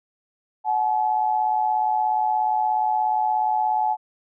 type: tone pair together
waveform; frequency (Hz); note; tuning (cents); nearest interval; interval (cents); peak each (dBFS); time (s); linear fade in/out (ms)
sine; 740 / 856.9; F#5 / A5; 0 / -46; minor third; 254; -24 / -20; 0.64-3.97; 50
effects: none